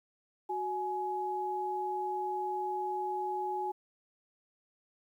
sine tone pair together, 370 / 840.5 Hz, F#4 / G#5, 0 / +20 cents, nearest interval octave + major second, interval 1420 cents, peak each -37 / -33 dBFS, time 0.49-3.72 s, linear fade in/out 10 ms, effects 11-bit

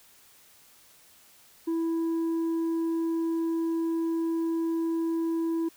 triangle tone with tanh clipping, 329.6 Hz, E4, in tune, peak -26 dBFS, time 1.67-5.69 s, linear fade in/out 10 ms, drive 8 dB, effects white hiss -57 dBFS RMS until 5.76 s

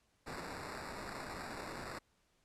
violet noise with sample-and-hold, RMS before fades -45 dBFS, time 0.26-1.99 s, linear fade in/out 10 ms, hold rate 3150 Hz, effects pink hiss -75 dBFS RMS until 2.44 s + low-pass 10000 Hz 12 dB/octave

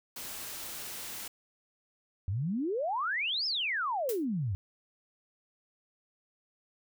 white noise, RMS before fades -41 dBFS, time 0.16-1.28 s, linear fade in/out 5 ms
sine exponential two-way sweep, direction up then down, 87.31 to 5390 to 87.31 Hz, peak -29 dBFS, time 2.28-4.55 s, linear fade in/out 0 ms, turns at 3.46 s
blue noise with exponential decay, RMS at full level -34 dBFS, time 4.09-4.25 s, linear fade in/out 1 ms, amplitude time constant 33 ms
effects none

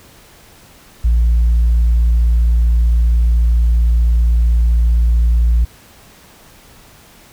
sine tone, 57.8 Hz, A#1, 14 cents flat, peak -7 dBFS, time 1.04-5.65 s, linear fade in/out 10 ms, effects tanh soft clip ceiling -7 dBFS + pink hiss -44 dBFS RMS until 7.32 s

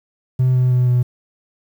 triangle tone with pitch steps, 128.1 / 126.63 / 125.17 / 123.74 Hz, C3 / B2 / B2 / B2, -36 / +44 / +24 / +4 cents, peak -9 dBFS, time 0.39-1.03 s, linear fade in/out 10 ms, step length 160 ms, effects tanh soft clip ceiling -7 dBFS + 8-bit

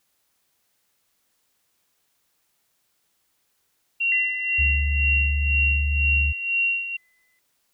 sine tone with tremolo, 2749 Hz, F7, 28 cents flat, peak -18 dBFS, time 4-6.97 s, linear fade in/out 10 ms, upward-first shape sine, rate 2 Hz, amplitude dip 70%
sine tone with exponential decay, 2017 Hz, B6, 36 cents sharp, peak -25 dBFS, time 4.12-7.39 s, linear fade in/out 1 ms, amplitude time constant 710 ms
sine tone with pitch glide, 72.6 to 73.32 Hz, D2 to D2, -19 to -2 cents, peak -20 dBFS, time 4.58-6.33 s, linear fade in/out 20 ms, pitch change +17 cents, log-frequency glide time 5.17-6.11 s
effects white hiss -70 dBFS RMS until 7.73 s

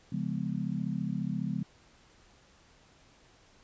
sine chord, C# dominant seventh, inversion none, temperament just, 138.59 / 173.24 / 207.9 / 249.5 Hz, C#3 / E#3 / G#3 / B3, 0 / -14 / +2 / +18 cents, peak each -37 / -34 / -35 / -38 dBFS, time 0.12-1.63 s, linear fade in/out 5 ms, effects pink hiss -61 dBFS RMS until 3.63 s + resampled to 16000 Hz

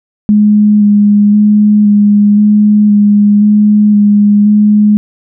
sine tone with vibrato, 207.7 Hz, G#3, in tune, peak -3 dBFS, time 0.29-4.97 s, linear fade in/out 0 ms, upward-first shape square, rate 0.96 Hz, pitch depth 14 cents each way, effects none

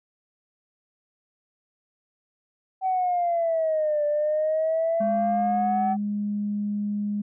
sine exponential two-way sweep, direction down then up, 763 to 588 to 763 Hz, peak -20 dBFS, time 2.81-5.97 s, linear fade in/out 50 ms, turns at 4.05 s
sine tone with pitch glide, 207.7 to 206.3 Hz, G#3 to G#3, 0 to -11 cents, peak -24 dBFS, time 5-7.22 s, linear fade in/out 10 ms, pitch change -11 cents, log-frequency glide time 5.7-5.93 s
effects tanh soft clip ceiling -16 dBFS

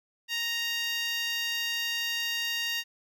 10% pulse tone with high-pass filter, 932.3 Hz, A#5, in tune, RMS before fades -31 dBFS, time 0.28-2.84 s, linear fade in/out 50 ms, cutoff 2200 Hz, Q 2, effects none

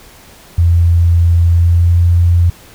sine tone with pitch glide, 85.2 to 86.49 Hz, F2 to F2, -42 to -16 cents, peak -6 dBFS, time 0.58-2.5 s, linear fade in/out 5 ms, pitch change +26 cents, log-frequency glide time 1.54-1.98 s, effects pink hiss -40 dBFS RMS until 2.74 s

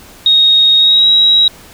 sine tone with pitch glide, 3742 to 3847 Hz, A#7 to B7, +6 to -46 cents, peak -5 dBFS, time 0.26-1.48 s, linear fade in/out 2 ms, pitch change +48 cents, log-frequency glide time 0.77-1.07 s, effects pink hiss -38 dBFS RMS until 1.73 s

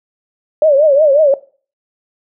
sine tone with vibrato, 585 Hz, D5, 7 cents flat, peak -6 dBFS, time 0.62-1.34 s, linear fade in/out 2 ms, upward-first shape triangle, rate 5.5 Hz, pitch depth 170 cents each way, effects noise-tail reverb RT60 0.4 s tail -19 dB re dry

